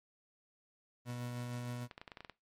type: tone with tremolo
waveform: 30% pulse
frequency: 121.9 Hz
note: B2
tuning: 22 cents flat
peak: -36 dBFS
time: 1.05-1.88 s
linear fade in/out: 50 ms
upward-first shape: sine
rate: 6.5 Hz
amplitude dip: 25%
type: clicks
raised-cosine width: 0.3 ms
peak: -31 dBFS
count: 9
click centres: 1.912 / 1.979 / 2.015 / 2.078 / 2.118 / 2.172 / 2.206 / 2.248 / 2.297 s
effects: noise-tail reverb RT60 0.2 s tail -18 dB re dry + MP3 64 kbps